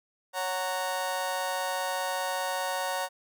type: chord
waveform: 30% pulse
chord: F# major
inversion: second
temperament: just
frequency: 555 / 740 / 925 Hz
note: C#5 / F#5 / A#5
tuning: +2 / 0 / -14 cents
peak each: -31 dBFS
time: 0.33-3.09 s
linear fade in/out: 50 ms
effects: none